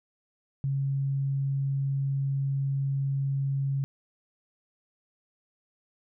sine tone, 137.4 Hz, C#3, 15 cents flat, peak -25 dBFS, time 0.64-3.84 s, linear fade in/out 0 ms, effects none

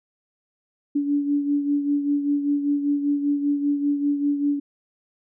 sine beating tone pair, 286.7 / 291.8 Hz, D4 / D4, -42 / -11 cents, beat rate 5.1 Hz, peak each -20 / -28 dBFS, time 0.95-4.6 s, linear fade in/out 10 ms, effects none

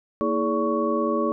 sine tone cluster, 232.6 / 323.4 / 419.9 / 572 / 1116 Hz, A#3 / E4 / G#4 / D5 / C#6, -4 / -33 / +19 / -46 / +11 cents, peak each -27 dBFS, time 0.21-1.32 s, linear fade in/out 0 ms, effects none

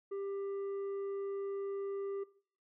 triangle tone with tanh clipping, 395.8 Hz, G4, 17 cents sharp, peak -38 dBFS, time 0.11-2.24 s, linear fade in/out 10 ms, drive 10 dB, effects noise-tail reverb RT60 0.5 s tail -19 dB re dry

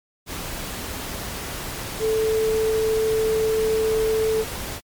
sine tone in noise, 440 Hz, A4, in tune, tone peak -18 dBFS, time 1.99-4.45 s, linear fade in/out 50 ms, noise pink, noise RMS -31 dBFS, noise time 0.26-4.81 s, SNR +10 dB, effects MP3 96 kbps

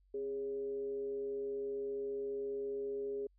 sine tone with frequency modulation, 409.8 Hz, G#4, 23 cents flat, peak -36 dBFS, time 0.14-3.27 s, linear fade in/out 5 ms, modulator 146 Hz, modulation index 0.3, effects added 47 Hz sine -66 dBFS peak until 3.38 s

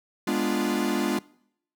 45% pulse chord, G# diminished seventh, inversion none, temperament equal, 207.7 / 246.9 / 293.7 / 349.2 Hz, G#3 / B3 / D4 / F4, 0 / 0 / 0 / 0 cents, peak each -29 dBFS, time 0.27-1.19 s, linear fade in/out 5 ms, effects noise-tail reverb RT60 0.7 s tail -23 dB re dry

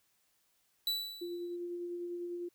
45% pulse tone with exponential decay, 3951 Hz, B7, in tune, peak -29 dBFS, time 0.87-1.56 s, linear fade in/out 2 ms, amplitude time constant 150 ms
sine tone with tremolo, 349.2 Hz, F4, in tune, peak -36 dBFS, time 1.21-2.49 s, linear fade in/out 10 ms, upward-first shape sine, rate 10 Hz, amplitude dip 25%
effects white hiss -74 dBFS RMS until 2.54 s

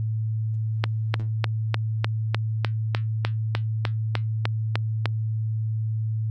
click train, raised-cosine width 0.3 ms, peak -7 dBFS, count 15, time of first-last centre 0.84-5.057 s, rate 3.32 Hz, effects added 110 Hz sine -23 dBFS peak until 6.3 s + Opus 48 kbps

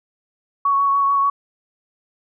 sine tone with vibrato, 1115 Hz, C#6, 10 cents sharp, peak -14 dBFS, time 0.65-1.3 s, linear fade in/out 5 ms, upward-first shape sine, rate 6.8 Hz, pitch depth 16 cents each way, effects none

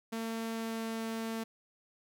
sawtooth tone with pitch glide, 226.2 to 224.9 Hz, A3 to A3, +48 to +38 cents, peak -31 dBFS, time 0.12-1.44 s, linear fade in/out 10 ms, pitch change -10 cents, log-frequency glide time 0.51-0.85 s, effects none

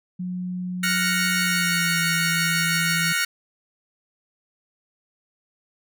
sine tone with pitch glide, 181.1 to 166.07 Hz, F#3 to E3, -37 to +13 cents, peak -26 dBFS, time 0.19-3.13 s, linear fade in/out 10 ms, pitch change -150 cents, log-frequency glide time 1.39-2.03 s
sawtooth chord, Gb major seventh, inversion third, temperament equal, 1396.9 / 1480 / 1864.7 / 2217 Hz, F6 / Gb6 / Bb6 / Db7, 0 / 0 / 0 / 0 cents, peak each -23 dBFS, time 0.83-3.25 s, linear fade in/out 5 ms
effects none

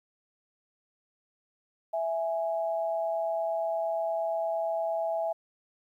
sine tone pair together, 659.3 / 830.7 Hz, E5 / G#5, 0 / 0 cents, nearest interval major third, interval 400 cents, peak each -28 / -34 dBFS, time 1.93-5.33 s, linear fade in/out 10 ms, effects 11-bit

